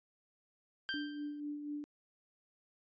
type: tone with exponential decay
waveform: 25% pulse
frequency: 1572 Hz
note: G6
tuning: 4 cents sharp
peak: -30 dBFS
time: 0.89-1.4 s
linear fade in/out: 0 ms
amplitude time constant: 110 ms
type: tone with tremolo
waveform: sine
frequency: 293.7 Hz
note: D4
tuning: in tune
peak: -37 dBFS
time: 0.94-1.84 s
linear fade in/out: 0 ms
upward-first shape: sine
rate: 4.1 Hz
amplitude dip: 45%
effects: resampled to 16000 Hz